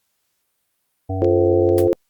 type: harmonic tone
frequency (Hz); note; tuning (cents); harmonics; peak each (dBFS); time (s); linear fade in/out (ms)
94.9; F#2; +44; 1 / 3 / 5 / 7 / 8; -22 / -28 / -31 / -31 / -31; 1.09-1.88; 10
type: chord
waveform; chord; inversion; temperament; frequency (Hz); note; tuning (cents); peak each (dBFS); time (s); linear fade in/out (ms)
sine; F major; none; just; 349.2 / 436.5 / 523.8; F4 / A4 / C5; 0 / -14 / +2; -16 / -19 / -19; 1.22-1.93; 0
type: clicks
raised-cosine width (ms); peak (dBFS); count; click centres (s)
0.2; -20 / -26; 2; 1.245 / 1.691
type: noise with exponential decay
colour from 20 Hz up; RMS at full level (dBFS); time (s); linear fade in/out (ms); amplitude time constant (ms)
white; -25; 1.78-1.87; 2; 19
effects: white hiss -70 dBFS RMS until 2.09 s + Opus 48 kbps